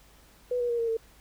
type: tone with pitch steps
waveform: sine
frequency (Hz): 493.9 / 482.9 / 472.1 / 461.6 / 451.3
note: B4 / B4 / A#4 / A#4 / A4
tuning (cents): 0 / -39 / +22 / -17 / +44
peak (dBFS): -25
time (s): 0.51-0.97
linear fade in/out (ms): 5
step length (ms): 92
effects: added 50 Hz sine -58 dBFS peak until 1.2 s + pink hiss -58 dBFS RMS until 1.2 s